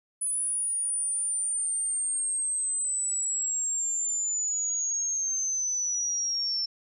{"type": "linear sweep", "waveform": "sine", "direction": "down", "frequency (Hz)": [9956, 5360], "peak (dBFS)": -26, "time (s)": [0.21, 6.66], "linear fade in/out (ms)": 10, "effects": []}